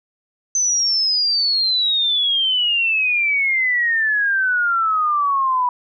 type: exponential sweep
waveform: sine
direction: down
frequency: 6170 to 977 Hz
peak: -15 dBFS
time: 0.55-5.69 s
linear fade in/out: 2 ms
effects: none